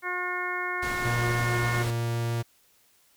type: harmonic tone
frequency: 360 Hz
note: F#4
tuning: 47 cents flat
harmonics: 1 / 2 / 3 / 4 / 5 / 6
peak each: -37 / -39 / -34 / -34 / -34 / -34 dBFS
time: 0.02-1.85 s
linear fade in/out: 50 ms
type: low-pass noise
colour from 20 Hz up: pink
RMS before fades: -36 dBFS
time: 0.82-1.91 s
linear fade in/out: 10 ms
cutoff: 11000 Hz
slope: 12 dB/octave
type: tone with pitch glide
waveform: 45% pulse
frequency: 118.8 to 117.1 Hz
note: A#2 to A#2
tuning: +33 to +8 cents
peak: -26 dBFS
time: 1.04-2.43 s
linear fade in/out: 20 ms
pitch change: -25 cents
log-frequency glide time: 1.78-1.92 s
effects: white hiss -63 dBFS RMS until 3.16 s